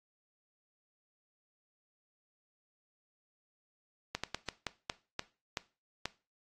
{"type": "slowing click train", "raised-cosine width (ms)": 0.2, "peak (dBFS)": -16, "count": 9, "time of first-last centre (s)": [4.15, 6.056], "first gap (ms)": 86, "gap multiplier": 1.28, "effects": ["noise-tail reverb RT60 0.3 s tail -18 dB re dry", "AAC 32 kbps"]}